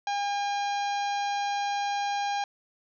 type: harmonic tone with a mistuned harmonic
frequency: 809 Hz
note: G#5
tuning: 46 cents flat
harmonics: 1 / 2 / 3 / 4 / 5 / 6 / 7 / 8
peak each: -27 / -38 / -40 / -42 / -42 / -48 / -46 / -49 dBFS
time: 0.07-2.44 s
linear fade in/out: 2 ms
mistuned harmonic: 7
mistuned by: -17 cents
effects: none